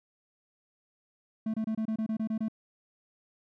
triangle tone bursts, 220 Hz, A3, in tune, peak -26 dBFS, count 10, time 1.46-2.484 s, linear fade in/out 5 ms, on 79 ms, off 26 ms, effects none

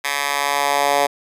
10% pulse tone with high-pass filter sweep, 142.3 Hz, C#3, 46 cents sharp, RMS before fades -19 dBFS, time 0.04-1.07 s, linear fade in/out 10 ms, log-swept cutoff 1500 to 620 Hz, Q 1.5, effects resampled to 32000 Hz

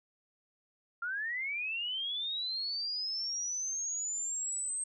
sine linear sweep, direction up, 1369 to 8372 Hz, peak -33 dBFS, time 1.02-4.84 s, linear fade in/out 5 ms, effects none

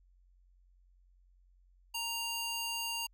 square tone with high-pass filter, 932.3 Hz, A#5, in tune, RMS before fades -37 dBFS, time 1.94-3.07 s, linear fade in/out 10 ms, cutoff 2000 Hz, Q 0.89, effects added 45 Hz sine -62 dBFS peak until 3.13 s

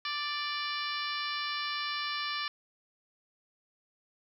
harmonic tone with a mistuned harmonic, 587.3 Hz, D5, in tune, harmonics 2 / 3 / 4 / 5 / 6 / 7 / 8 / 9, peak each -37 / -39 / -40 / -41 / -42 / -42 / -43 / -44 dBFS, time 0.05-2.48 s, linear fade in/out 2 ms, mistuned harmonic 9, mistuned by +20 cents, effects 11-bit

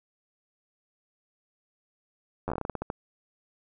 slowing click train, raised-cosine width 1 ms, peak -17 dBFS, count 13, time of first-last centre 2.48-2.901 s, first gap 10 ms, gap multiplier 1.21, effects none

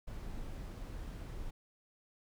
brown noise, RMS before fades -43 dBFS, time 0.07-1.51 s, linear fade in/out 10 ms, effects none

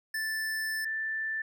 square / sine tone pair in turn, 1760 / 1767.5 Hz, A6 / A6, 0 / +7 cents, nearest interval unison, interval 7 cents, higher second, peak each -31 / -30 dBFS, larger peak second, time 0.14-0.85 / 0.85-1.42 s, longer first, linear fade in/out 5 ms, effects none

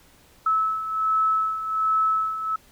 sine beating tone pair, 1300 / 1301.3 Hz, E6 / E6, -24 / -23 cents, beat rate 1.3 Hz, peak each -27 / -21 dBFS, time 0.46-2.56 s, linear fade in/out 5 ms, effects pink hiss -55 dBFS RMS until 2.71 s

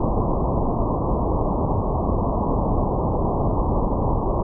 pink low-pass noise, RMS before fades -21 dBFS, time 0-4.43 s, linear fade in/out 5 ms, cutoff 1100 Hz, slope 96 dB/octave, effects none

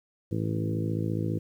harmonic tone with a mistuned harmonic, 54.5 Hz, A1, 16 cents flat, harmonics 2 / 3 / 4 / 5 / 6 / 7 / 8 / 9, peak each -30 / -32 / -36 / -38 / -34 / -41 / -42 / -41 dBFS, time 0.31-1.39 s, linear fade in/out 10 ms, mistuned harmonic 2, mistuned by -20 cents, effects 10-bit

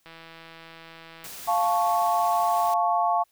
click train, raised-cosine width 0.3 ms, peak -29 dBFS, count 199, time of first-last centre 0.06-1.267 s, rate 164 Hz
white noise, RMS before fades -40 dBFS, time 1.24-2.74 s, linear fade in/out 2 ms
sine chord, F augmented, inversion none, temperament equal with one note detuned, 698.5 / 873.4 / 1108.7 Hz, F5 / A5 / C#6, 0 / -13 / 0 cents, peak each -23 / -25 / -26 dBFS, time 1.47-3.24 s, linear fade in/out 20 ms
effects white hiss -68 dBFS RMS until 3.31 s

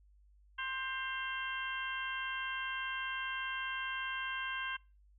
harmonic tone with a mistuned harmonic, 525 Hz, C5, 6 cents sharp, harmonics 2 / 3 / 4 / 5 / 6, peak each -42 / -39 / -46 / -44 / -46 dBFS, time 0.58-4.77 s, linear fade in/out 10 ms, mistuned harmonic 5, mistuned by +69 cents, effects noise-tail reverb RT60 0.3 s tail -23 dB re dry + added 50 Hz sine -61 dBFS peak until 5.18 s

